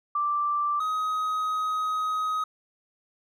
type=tone pair in turn; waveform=sine / triangle; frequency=1174.7 / 1260.7 Hz; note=D6 / D#6; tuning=0 / +22 cents; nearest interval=minor second; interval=122 cents; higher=second; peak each=-23 dBFS; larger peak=neither; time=0.15-0.8 / 0.8-2.44 s; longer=second; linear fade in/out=5 ms; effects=none